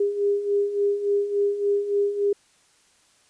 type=beating tone pair; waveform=sine; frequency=402.6 / 406.1 Hz; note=G4 / G#4; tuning=+46 / -39 cents; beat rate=3.5 Hz; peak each=-27 / -21 dBFS; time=0-2.33 s; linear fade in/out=5 ms; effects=white hiss -60 dBFS RMS until 3.29 s + resampled to 22050 Hz

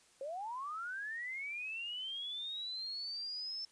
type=linear sweep; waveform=sine; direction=up; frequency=520 to 5320 Hz; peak=-39 dBFS; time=0.21-3.65 s; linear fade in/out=2 ms; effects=white hiss -66 dBFS RMS until 3.71 s + resampled to 22050 Hz

